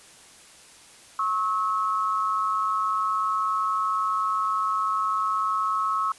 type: tone pair together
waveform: sine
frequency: 1092.4 / 1292 Hz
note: C#6 / E6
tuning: -26 / -35 cents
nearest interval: minor third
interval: 291 cents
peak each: -25 dBFS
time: 1.19-6.12 s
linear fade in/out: 2 ms
effects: white hiss -50 dBFS RMS until 6.18 s + resampled to 24000 Hz

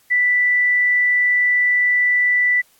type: tone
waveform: sine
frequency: 1975.5 Hz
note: B6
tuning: in tune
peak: -13 dBFS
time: 0.1-2.62 s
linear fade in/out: 20 ms
effects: white hiss -56 dBFS RMS until 2.79 s + AAC 64 kbps

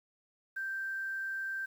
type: tone with quantisation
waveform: sine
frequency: 1568 Hz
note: G6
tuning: in tune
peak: -34 dBFS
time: 0.56-1.66 s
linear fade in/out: 10 ms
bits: 10
effects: none

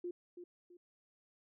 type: tone with echo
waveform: sine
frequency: 352.6 Hz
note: F4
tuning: 17 cents sharp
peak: -38 dBFS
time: 0.04-0.11 s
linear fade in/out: 5 ms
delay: 330 ms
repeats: 2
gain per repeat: -9 dB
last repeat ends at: 0.77 s
effects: none

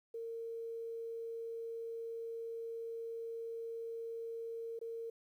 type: tone with dropouts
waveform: sine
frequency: 458.5 Hz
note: A#4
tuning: 29 cents flat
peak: -40 dBFS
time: 0.14-5.1 s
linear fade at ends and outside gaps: 5 ms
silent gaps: 4.791-4.813 s
effects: 12-bit

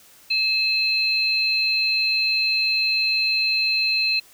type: tone pair together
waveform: sine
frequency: 2600 / 4127 Hz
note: E7 / C8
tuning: -24 / -25 cents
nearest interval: minor sixth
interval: 799 cents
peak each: -21 dBFS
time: 0.3-4.2 s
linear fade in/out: 10 ms
effects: white hiss -51 dBFS RMS until 4.33 s

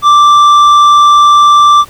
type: tone with tanh clipping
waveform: sine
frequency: 1174.7 Hz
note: D6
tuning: in tune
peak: -3 dBFS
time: 0.02-1.85 s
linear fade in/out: 50 ms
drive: 8 dB
effects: pink hiss -36 dBFS RMS until 1.89 s

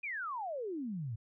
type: exponential sweep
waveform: sine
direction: down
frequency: 2500 to 103.83 Hz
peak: -36 dBFS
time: 0.03-1.16 s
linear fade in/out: 10 ms
effects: none

